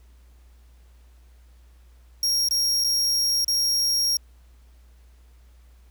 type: tone with dropouts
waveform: 40% pulse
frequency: 5588 Hz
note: F8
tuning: in tune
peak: -19 dBFS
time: 2.23-4.17 s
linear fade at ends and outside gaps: 2 ms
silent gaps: 2.487-2.509 / 2.84-2.844 / 3.446-3.48 s
effects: added 60 Hz sine -49 dBFS peak until 5.9 s + pink hiss -64 dBFS RMS until 5.9 s